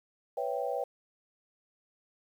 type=chord; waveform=sine; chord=C# half-diminished seventh; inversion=third; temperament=equal; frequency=493.9 / 554.4 / 659.3 / 784 Hz; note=B4 / C#5 / E5 / G5; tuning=0 / 0 / 0 / 0 cents; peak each=-35 / -35 / -38 / -36 dBFS; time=0.37-0.84 s; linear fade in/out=5 ms; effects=10-bit